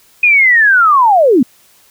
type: linear sweep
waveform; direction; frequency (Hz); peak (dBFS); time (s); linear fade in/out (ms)
sine; down; 2496 to 220; -5; 0.23-1.43; 5
effects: white hiss -48 dBFS RMS until 1.9 s